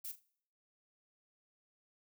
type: noise with echo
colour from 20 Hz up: violet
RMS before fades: -43 dBFS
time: 0.04-0.12 s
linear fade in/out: 10 ms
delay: 39 ms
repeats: 2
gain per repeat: -12 dB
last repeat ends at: 0.198 s
effects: noise-tail reverb RT60 0.6 s tail -21 dB re dry